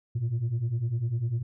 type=beating tone pair; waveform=sine; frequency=110 / 120 Hz; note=A2 / B2; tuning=0 / -49 cents; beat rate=10 Hz; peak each=-29 / -25 dBFS; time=0.15-1.43 s; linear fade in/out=10 ms; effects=tanh soft clip ceiling -23 dBFS